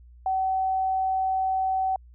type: tone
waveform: sine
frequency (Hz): 760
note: F#5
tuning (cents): +46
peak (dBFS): -22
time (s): 0.26-1.96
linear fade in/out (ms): 2
effects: added 60 Hz sine -47 dBFS peak until 2.14 s